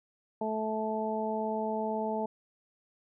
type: harmonic tone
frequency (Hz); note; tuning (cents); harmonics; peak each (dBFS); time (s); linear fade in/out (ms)
218; A3; -16; 1 / 2 / 3 / 4; -35 / -35 / -35 / -35; 0.41-2.26; 5
effects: none